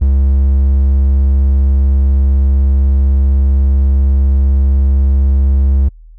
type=tone; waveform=triangle; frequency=67.9 Hz; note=C#2; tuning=35 cents flat; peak=-5 dBFS; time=0.01-5.89 s; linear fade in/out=10 ms; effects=added 40 Hz sine -34 dBFS peak until 6.18 s